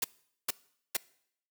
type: noise bursts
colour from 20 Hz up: white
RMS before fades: -29 dBFS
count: 3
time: 0.02-0.969 s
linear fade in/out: 5 ms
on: 23 ms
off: 440 ms
effects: noise-tail reverb RT60 0.7 s tail -22 dB re dry + high-pass 200 Hz 12 dB/octave